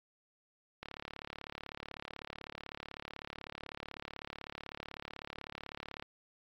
click train, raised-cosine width 0.3 ms, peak -26 dBFS, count 188, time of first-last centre 0.83-6.024 s, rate 36 Hz, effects AAC 48 kbps

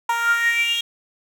10% pulse tone with high-pass filter sweep, 466.2 Hz, A#4, in tune, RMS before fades -20 dBFS, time 0.09-0.81 s, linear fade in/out 5 ms, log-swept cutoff 970 to 3300 Hz, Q 9.6, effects none

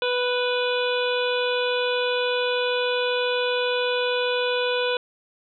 harmonic tone, 493.9 Hz, B4, in tune, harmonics 1 / 2 / 3 / 5 / 6 / 7 / 8, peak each -23 / -31 / -30 / -31 / -34 / -31 / -37 dBFS, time 0.02-4.97 s, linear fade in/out 2 ms, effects none

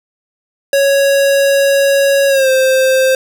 square tone with pitch glide, 554.4 to 524.2 Hz, C#5 to C5, 0 to +3 cents, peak -9 dBFS, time 0.73-3.15 s, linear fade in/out 2 ms, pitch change -97 cents, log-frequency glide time 2.28-2.49 s, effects none

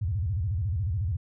sine tone with vibrato, 91 Hz, F#2, 28 cents flat, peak -25 dBFS, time 0.01-1.17 s, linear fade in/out 10 ms, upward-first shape square, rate 14 Hz, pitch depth 270 cents each way, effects none

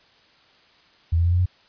sine tone with pitch steps, 82.9 / 84.84 / 86.82 / 88.85 / 90.93 Hz, E2 / F2 / F2 / F2 / F#2, +10 / -50 / -10 / +30 / -30 cents, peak -16 dBFS, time 1.12-1.46 s, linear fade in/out 10 ms, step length 68 ms, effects white hiss -56 dBFS RMS until 1.68 s + resampled to 11025 Hz

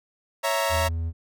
sawtooth chord, A# diminished, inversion first, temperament equal, 554.4 / 659.3 / 932.3 Hz, C#5 / E5 / A#5, 0 / 0 / 0 cents, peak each -23 dBFS, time 0.43-0.89 s, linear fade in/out 20 ms
triangle tone, 82.41 Hz, E2, in tune, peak -23 dBFS, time 0.69-1.13 s, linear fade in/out 50 ms
effects none

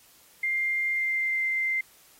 sine tone with pitch glide, 2100 to 2085 Hz, C7 to C7, +6 to -7 cents, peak -24 dBFS, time 0.43-1.81 s, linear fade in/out 5 ms, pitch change -13 cents, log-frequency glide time 0.93-1.44 s, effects white hiss -57 dBFS RMS until 2.19 s + AAC 48 kbps

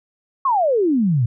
sine exponential sweep, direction down, 1129 to 110 Hz, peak -14 dBFS, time 0.45-1.26 s, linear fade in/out 5 ms, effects none

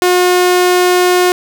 sawtooth tone, 360 Hz, F#4, 47 cents flat, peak -4 dBFS, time 0.02-1.32 s, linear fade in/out 0 ms, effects none

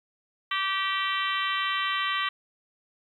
harmonic tone, 387.7 Hz, G4, 19 cents flat, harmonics 3 / 4 / 5 / 6 / 7 / 8 / 9 / 10, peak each -29 / -36 / -31 / -37 / -36 / -33 / -40 / -39 dBFS, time 0.51-2.29 s, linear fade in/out 5 ms, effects 10-bit

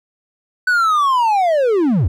triangle linear sweep, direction down, 1511 to 65.41 Hz, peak -10 dBFS, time 0.67-2.08 s, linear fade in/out 5 ms, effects none

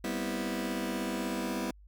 sawtooth chord, C major seventh, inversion second, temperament just, 196.22 / 245.3 / 261.6 / 327 Hz, G3 / B3 / C4 / E4, +2 / -12 / 0 / -14 cents, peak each -33 / -32 / -37 / -33 dBFS, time 0.04-1.71 s, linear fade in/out 5 ms, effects added 50 Hz sine -52 dBFS peak until 1.87 s

